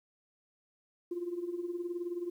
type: tone with tremolo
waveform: sine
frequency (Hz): 349.2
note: F4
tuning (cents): 0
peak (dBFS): -30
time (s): 1.11-2.3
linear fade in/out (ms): 5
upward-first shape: triangle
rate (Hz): 19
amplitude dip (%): 80
effects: tanh soft clip ceiling -27 dBFS + 11-bit